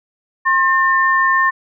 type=tone pair together; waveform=sine; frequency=1069 / 1801.5 Hz; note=C6 / A6; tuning=+37 / +40 cents; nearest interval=major sixth; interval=903 cents; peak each=-14 dBFS; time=0.45-1.51 s; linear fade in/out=20 ms; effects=none